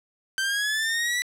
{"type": "linear sweep", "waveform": "sawtooth", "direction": "up", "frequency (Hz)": [1549, 1975.5], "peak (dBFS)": -20, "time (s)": [0.38, 1.22], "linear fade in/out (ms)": 0, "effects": ["low-pass 11000 Hz 12 dB/octave", "9-bit"]}